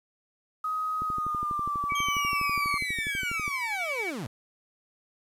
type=tone with pitch glide; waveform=sine; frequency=1259 to 1154.5 Hz; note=D#6 to D6; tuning=+20 to -30 cents; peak=-27 dBFS; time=0.64-2.78 s; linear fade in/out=5 ms; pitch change=-150 cents; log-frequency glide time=1.06-1.83 s
type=click train; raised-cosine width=3 ms; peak=-26 dBFS; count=31; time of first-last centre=1.02-3.479 s; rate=12.2 Hz
type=tone with tremolo; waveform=sine; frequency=2279 Hz; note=C#7; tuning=47 cents sharp; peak=-28 dBFS; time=1.89-4.11 s; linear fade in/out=20 ms; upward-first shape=sine; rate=11 Hz; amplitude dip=45%
type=linear sweep; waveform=30% pulse; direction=down; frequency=3229 to 95.2 Hz; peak=-30 dBFS; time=1.95-4.27 s; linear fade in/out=5 ms
effects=resampled to 32000 Hz + 9-bit